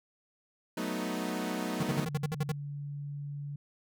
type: chord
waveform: sawtooth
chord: B dominant seventh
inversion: second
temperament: equal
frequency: 185 / 220 / 246.9 / 311.1 Hz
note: F#3 / A3 / B3 / D#4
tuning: 0 / 0 / 0 / 0 cents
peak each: -34 dBFS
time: 0.77-2.05 s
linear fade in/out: 5 ms
type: tone bursts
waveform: square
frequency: 155.56 Hz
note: D#3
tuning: in tune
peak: -29 dBFS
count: 9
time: 1.8-2.519 s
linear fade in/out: 5 ms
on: 31 ms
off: 55 ms
type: tone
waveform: sine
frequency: 143.6 Hz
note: D3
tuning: 39 cents flat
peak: -36 dBFS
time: 1.9-3.56 s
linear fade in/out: 5 ms
effects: none